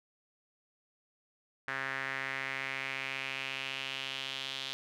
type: tone with band-pass filter sweep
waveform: sawtooth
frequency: 134.6 Hz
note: C3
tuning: 49 cents sharp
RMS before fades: -38 dBFS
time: 1.68-4.73 s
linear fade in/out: 0 ms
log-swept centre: 1700 to 3500 Hz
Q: 3.4
effects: none